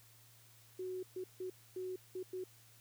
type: tone bursts at uneven times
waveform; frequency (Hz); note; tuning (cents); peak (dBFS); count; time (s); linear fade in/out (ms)
sine; 370; F#4; 0; -39; 6; 0.79-1.03 / 1.16-1.24 / 1.4-1.5 / 1.76-1.96 / 2.15-2.23 / 2.33-2.44; 5
effects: added 114 Hz sine -65 dBFS peak until 2.8 s + white hiss -64 dBFS RMS until 2.8 s